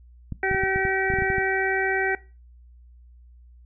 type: clicks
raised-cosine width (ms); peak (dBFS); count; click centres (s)
5; -18; 12; 0.323 / 0.513 / 0.547 / 0.636 / 0.76 / 0.852 / 1.102 / 1.138 / 1.187 / 1.222 / 1.302 / 1.383
type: harmonic tone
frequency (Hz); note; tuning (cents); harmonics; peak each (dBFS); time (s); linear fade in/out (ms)
383.4; G4; -38; 1 / 2 / 4 / 5 / 6; -26 / -28 / -27 / -27 / -32; 0.43-2.15; 2
effects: noise-tail reverb RT60 0.3 s tail -19 dB re dry + added 60 Hz sine -47 dBFS peak until 3.65 s